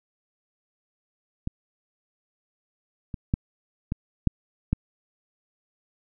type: clicks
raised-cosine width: 5 ms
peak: -15 / -20 / -9 / -14 / -6 / -9 dBFS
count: 6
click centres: 1.474 / 3.142 / 3.339 / 3.921 / 4.273 / 4.73 s
effects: none